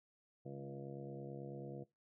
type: harmonic tone with a mistuned harmonic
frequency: 69.2 Hz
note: C#2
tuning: 2 cents flat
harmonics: 2 / 3 / 4 / 5 / 6 / 7 / 8 / 9 / 10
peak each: -48 / -54 / -57 / -52 / -61 / -52 / -63 / -59 / -60 dBFS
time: 0.45-1.84 s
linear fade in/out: 10 ms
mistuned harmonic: 3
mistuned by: -18 cents
effects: noise-tail reverb RT60 0.2 s tail -19 dB re dry